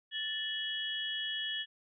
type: tone cluster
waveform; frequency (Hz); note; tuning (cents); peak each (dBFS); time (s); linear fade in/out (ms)
sine; 1758 / 2945 / 3316; A6 / F#7 / G#7; -2 / -9 / -3; -39 / -39 / -37; 0.11-1.66; 50
effects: none